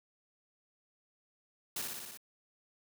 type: noise with echo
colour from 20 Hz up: white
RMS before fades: -37 dBFS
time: 1.76-1.82 s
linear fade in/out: 5 ms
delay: 59 ms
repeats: 6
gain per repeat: -2 dB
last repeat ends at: 2.174 s
effects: none